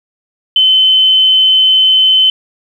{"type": "tone", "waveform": "sine", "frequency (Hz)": 3057, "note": "G7", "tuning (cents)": -44, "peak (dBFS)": -5, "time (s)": [0.56, 2.3], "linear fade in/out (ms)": 2, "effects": ["7-bit"]}